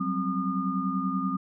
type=tone cluster; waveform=sine; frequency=184.1 / 194.4 / 264.6 / 1218 Hz; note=F#3 / G3 / C4 / D#6; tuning=-8 / -14 / +20 / -37 cents; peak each=-31 dBFS; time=0-1.37 s; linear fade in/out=10 ms; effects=none

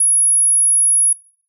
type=tone; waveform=sine; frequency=10480 Hz; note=E9; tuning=11 cents flat; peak=-10 dBFS; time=0-1.13 s; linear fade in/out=5 ms; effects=noise-tail reverb RT60 0.5 s tail -22 dB re dry

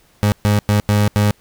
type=tone bursts at uneven times; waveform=30% pulse; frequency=103.83 Hz; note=G#2; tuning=in tune; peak=-9 dBFS; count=5; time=0.23-0.32 / 0.45-0.59 / 0.69-0.8 / 0.89-1.08 / 1.16-1.31 s; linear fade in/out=0 ms; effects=pink hiss -54 dBFS RMS until 1.4 s

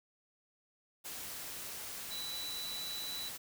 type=tone in noise; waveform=sine; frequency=3957 Hz; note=B7; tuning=3 cents sharp; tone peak=-40 dBFS; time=2.1-3.3 s; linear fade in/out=20 ms; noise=white; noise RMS=-44 dBFS; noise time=1.04-3.38 s; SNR=+1 dB; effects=none

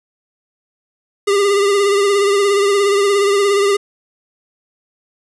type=tone with vibrato; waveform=square; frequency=401.6 Hz; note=G4; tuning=42 cents sharp; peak=-12 dBFS; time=1.27-3.77 s; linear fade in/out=10 ms; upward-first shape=triangle; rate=17 Hz; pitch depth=51 cents each way; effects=resampled to 24000 Hz + 7-bit

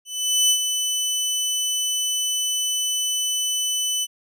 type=tone with ADSR envelope; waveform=20% pulse; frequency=3000 Hz; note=F#7; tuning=23 cents sharp; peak=-9 dBFS; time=0.05-4.07 s; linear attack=450 ms; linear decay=76 ms; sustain=-7 dB; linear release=40 ms; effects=none

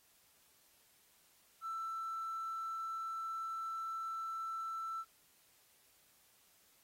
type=tone with hard clipping; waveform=sine; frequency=1331 Hz; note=E6; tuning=16 cents sharp; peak=-39 dBFS; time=1.61-5.05 s; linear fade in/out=50 ms; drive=1 dB; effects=white hiss -69 dBFS RMS until 6.83 s + AAC 48 kbps

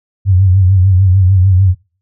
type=tone with vibrato; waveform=sine; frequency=94 Hz; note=F#2; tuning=28 cents sharp; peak=-5 dBFS; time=0.25-1.75 s; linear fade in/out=50 ms; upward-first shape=triangle; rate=6.7 Hz; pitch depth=100 cents each way; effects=noise-tail reverb RT60 0.4 s tail -25 dB re dry

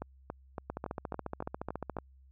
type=two click trains; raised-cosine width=1 ms; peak=-23 / -22 dBFS; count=8 / 19; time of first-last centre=0.02-1.986 / 0.7-1.968 s; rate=3.56 / 14.2 Hz; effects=added 66 Hz sine -56 dBFS peak until 2.31 s

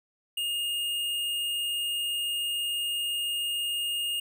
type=tone with tanh clipping; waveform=sine; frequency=2839 Hz; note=F7; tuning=28 cents sharp; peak=-29 dBFS; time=0.37-4.2 s; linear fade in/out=5 ms; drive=16 dB; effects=none

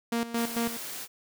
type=tone with tremolo; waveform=sawtooth; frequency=233.1 Hz; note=A#3; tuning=in tune; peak=-22 dBFS; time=0.12-0.77 s; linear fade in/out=5 ms; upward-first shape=square; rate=4.5 Hz; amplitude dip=75%
type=high-pass noise; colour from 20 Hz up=white; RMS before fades=-38 dBFS; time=0.34-1.08 s; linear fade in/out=50 ms; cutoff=150 Hz; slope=12 dB/octave
effects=none

